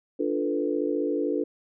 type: chord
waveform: sine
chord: B half-diminished seventh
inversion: first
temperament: equal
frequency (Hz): 293.7 / 349.2 / 440 / 493.9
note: D4 / F4 / A4 / B4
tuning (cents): 0 / 0 / 0 / 0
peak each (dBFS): -28 / -30 / -29 / -31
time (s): 0.19-1.44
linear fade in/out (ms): 10
effects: none